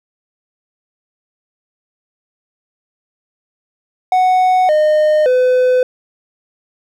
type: tone with pitch steps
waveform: triangle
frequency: 740 / 611.6 / 505.4 Hz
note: F#5 / D#5 / B4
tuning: 0 / -30 / +40 cents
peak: -7 dBFS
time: 4.12-5.83 s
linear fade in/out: 2 ms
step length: 570 ms
effects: none